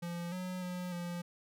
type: tone with pitch steps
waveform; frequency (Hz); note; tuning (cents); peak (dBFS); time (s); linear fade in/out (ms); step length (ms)
square; 172.3 / 183.2 / 180.2 / 174.2; F3 / F#3 / F#3 / F3; -23 / -17 / -45 / -4; -38; 0.02-1.22; 10; 300
effects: none